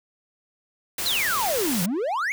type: noise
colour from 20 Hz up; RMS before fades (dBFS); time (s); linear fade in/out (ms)
white; -28; 0.98-1.86; 5
type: exponential two-way sweep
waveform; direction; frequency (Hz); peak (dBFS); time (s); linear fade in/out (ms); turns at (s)
triangle; down then up; 4263 to 164.81 to 2297; -21; 1.06-2.32; 0; 1.83
effects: none